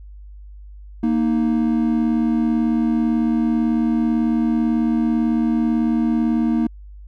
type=tone pair together; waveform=triangle; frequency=233.1 / 311.2 Hz; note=A#3 / D#4; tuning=0 / 0 cents; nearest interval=perfect fourth; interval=500 cents; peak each=-15 / -19 dBFS; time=1.03-6.67 s; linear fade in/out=5 ms; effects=added 50 Hz sine -36 dBFS peak until 7.07 s